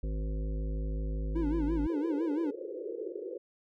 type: harmonic tone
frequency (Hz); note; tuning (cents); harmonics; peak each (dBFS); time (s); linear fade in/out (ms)
52.7; G#1; +26; 1 / 3 / 5 / 7 / 9 / 10; -31 / -41 / -45 / -48 / -50 / -51; 0.03-1.87; 5
type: tone with vibrato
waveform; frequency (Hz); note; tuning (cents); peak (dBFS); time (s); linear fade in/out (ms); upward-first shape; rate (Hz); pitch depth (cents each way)
triangle; 311.1; D#4; 0; -27; 1.35-2.51; 10; sine; 5.9; 150
type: band-pass noise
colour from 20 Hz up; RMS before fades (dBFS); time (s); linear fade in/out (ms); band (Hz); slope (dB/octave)
white; -39; 1.89-3.38; 10; 330 to 520; 96
effects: none